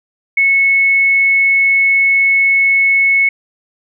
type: tone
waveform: sine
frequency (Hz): 2199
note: C#7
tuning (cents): -14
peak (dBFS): -8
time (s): 0.37-3.29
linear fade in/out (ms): 5
effects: none